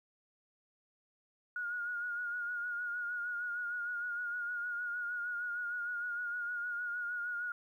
sine tone with vibrato, 1437 Hz, F6, 49 cents sharp, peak -35 dBFS, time 1.56-7.52 s, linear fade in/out 2 ms, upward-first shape sine, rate 6.5 Hz, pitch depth 38 cents each way, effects 12-bit

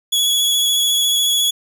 sawtooth tone with vibrato, 3372 Hz, G#7, 26 cents sharp, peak -11 dBFS, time 0.12-1.51 s, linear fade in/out 10 ms, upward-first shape square, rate 14 Hz, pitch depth 12 cents each way, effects none

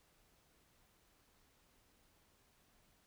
silence, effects pink hiss -72 dBFS RMS until 3.06 s

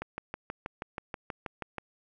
click train, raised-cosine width 0.5 ms, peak -20 dBFS, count 12, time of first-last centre 0.02-1.783 s, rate 6.24 Hz, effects none

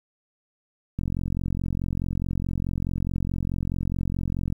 click train, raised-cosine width 5 ms, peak -15 dBFS, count 159, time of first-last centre 0.99-4.525 s, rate 44.7 Hz, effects 9-bit

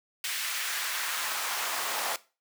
pink noise with high-pass filter sweep, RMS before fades -32 dBFS, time 0.24-2.16 s, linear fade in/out 2 ms, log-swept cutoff 2100 to 710 Hz, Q 1.2, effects noise-tail reverb RT60 0.3 s tail -18 dB re dry

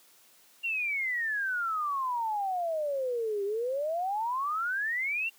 sine exponential two-way sweep, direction down then up, 2794 to 392 to 2794 Hz, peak -28 dBFS, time 0.63-5.3 s, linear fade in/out 20 ms, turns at 3.44 s, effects white hiss -60 dBFS RMS until 5.38 s + high-pass 200 Hz 12 dB/octave

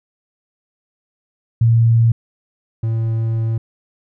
sine / triangle tone pair in turn, 115.3 / 112.93 Hz, A#2 / A2, -19 / +46 cents, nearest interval unison, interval 35 cents, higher first, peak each -9 / -14 dBFS, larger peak first, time 1.61-2.12 / 2.83-3.58 s, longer second, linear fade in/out 5 ms, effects none

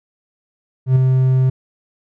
triangle tone with ADSR envelope, 130 Hz, C3, 11 cents flat, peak -5 dBFS, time 0.86-1.5 s, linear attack 98 ms, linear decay 7 ms, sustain -4 dB, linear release 8 ms, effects none

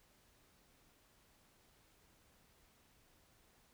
silence, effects pink hiss -70 dBFS RMS until 3.73 s

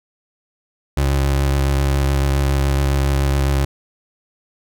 30% pulse tone with vibrato, 68.9 Hz, C#2, 10 cents flat, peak -12 dBFS, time 0.97-3.65 s, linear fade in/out 5 ms, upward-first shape square, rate 7.2 Hz, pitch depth 18 cents each way, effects none

